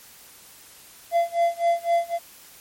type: tone with tremolo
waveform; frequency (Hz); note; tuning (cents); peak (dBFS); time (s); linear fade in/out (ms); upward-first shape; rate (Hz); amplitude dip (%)
triangle; 683; F5; -39; -14; 1.11-2.19; 50; sine; 3.9; 95
effects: white hiss -48 dBFS RMS until 2.6 s + MP3 64 kbps